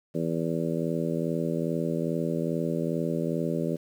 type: harmonic tone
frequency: 82.41 Hz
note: E2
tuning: in tune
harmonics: 2 / 3 / 4 / 5 / 6 / 7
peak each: -30 / -32 / -33 / -34 / -35 / -35 dBFS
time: 0.14-3.77 s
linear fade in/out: 20 ms
effects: 9-bit